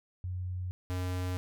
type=tone pair in turn; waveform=sine / square; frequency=91 / 91 Hz; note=F#2 / F#2; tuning=-28 / -28 cents; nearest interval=unison; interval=0 cents; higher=neither; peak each=-33 / -32 dBFS; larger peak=second; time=0.24-0.71 / 0.9-1.37 s; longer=neither; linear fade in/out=0 ms; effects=none